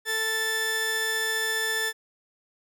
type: tone pair together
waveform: sawtooth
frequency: 443.7 / 1760 Hz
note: A4 / A6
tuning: +14 / 0 cents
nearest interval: 2 octaves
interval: 2386 cents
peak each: -29 / -22 dBFS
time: 0.05-1.93 s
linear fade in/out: 50 ms
effects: none